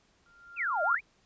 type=tone with exponential growth; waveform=sine; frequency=1394 Hz; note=F6; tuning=4 cents flat; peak=-22 dBFS; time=0.26-0.95 s; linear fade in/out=2 ms; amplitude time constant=150 ms
type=exponential two-way sweep; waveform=sine; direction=down then up; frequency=2779 to 587.3 to 2567 Hz; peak=-28 dBFS; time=0.56-1.01 s; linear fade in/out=50 ms; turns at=0.83 s
effects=pink hiss -67 dBFS RMS until 1.25 s + resampled to 16000 Hz